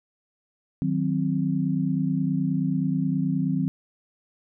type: chord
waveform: sine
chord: C diminished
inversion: first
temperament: equal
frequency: 155.56 / 185 / 261.6 Hz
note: Eb3 / Gb3 / C4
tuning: 0 / 0 / 0 cents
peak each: -26 dBFS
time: 0.82-3.68 s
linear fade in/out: 0 ms
effects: none